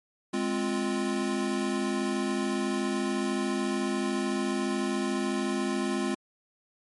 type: chord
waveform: square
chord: F minor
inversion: first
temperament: equal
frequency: 207.7 / 261.6 / 349.2 Hz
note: Ab3 / C4 / F4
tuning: 0 / 0 / 0 cents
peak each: -32 dBFS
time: 0.33-6.15 s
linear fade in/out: 10 ms
effects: MP3 48 kbps